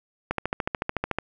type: click train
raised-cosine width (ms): 0.5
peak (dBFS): -10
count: 13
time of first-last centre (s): 0.31-1.186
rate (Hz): 13.7
effects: none